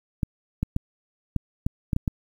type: clicks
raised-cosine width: 5 ms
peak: -11 dBFS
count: 8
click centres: 0.232 / 0.63 / 0.764 / 1.363 / 1.665 / 1.932 / 1.964 / 2.078 s
effects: 8-bit